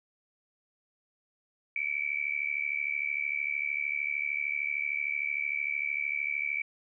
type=tone with amplitude modulation; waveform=sine; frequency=2300 Hz; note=D7; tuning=37 cents flat; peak=-25 dBFS; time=1.76-6.62 s; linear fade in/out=2 ms; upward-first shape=sine; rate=73.2 Hz; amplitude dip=90%; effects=none